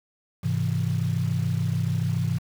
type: chord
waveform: sine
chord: Ab augmented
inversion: none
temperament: equal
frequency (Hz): 103.83 / 130.81 / 164.81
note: Ab2 / C3 / E3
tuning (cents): 0 / 0 / 0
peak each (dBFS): -26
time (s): 0.43-2.39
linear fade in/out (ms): 20
effects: tanh soft clip ceiling -14 dBFS + 7-bit